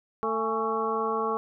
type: harmonic tone with a mistuned harmonic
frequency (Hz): 222.9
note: A3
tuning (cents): +23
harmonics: 1 / 2 / 3 / 4 / 5 / 6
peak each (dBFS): -36 / -29 / -38 / -33 / -29 / -38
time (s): 0.23-1.37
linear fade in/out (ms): 0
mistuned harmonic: 4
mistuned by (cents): -110
effects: none